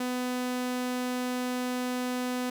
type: tone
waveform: sawtooth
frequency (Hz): 250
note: B3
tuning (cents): +21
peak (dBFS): -25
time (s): 0-2.5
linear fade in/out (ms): 5
effects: none